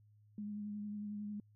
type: tone with vibrato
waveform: sine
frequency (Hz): 207.7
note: G#3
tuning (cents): 0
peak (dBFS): -40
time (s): 0.38-1.4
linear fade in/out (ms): 2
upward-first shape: triangle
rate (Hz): 11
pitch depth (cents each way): 25
effects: added 105 Hz sine -63 dBFS peak until 1.55 s